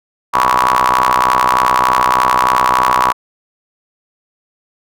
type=ring-modulated tone; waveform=sawtooth; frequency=63.3 Hz; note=B1; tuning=43 cents sharp; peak=-3 dBFS; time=0.33-3.13 s; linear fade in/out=20 ms; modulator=1050 Hz; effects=none